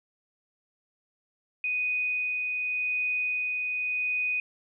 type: tone with tremolo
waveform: sine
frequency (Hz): 2489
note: D#7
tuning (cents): 0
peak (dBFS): -25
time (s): 1.64-4.4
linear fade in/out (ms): 2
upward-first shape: sine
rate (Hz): 0.87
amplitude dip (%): 25
effects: none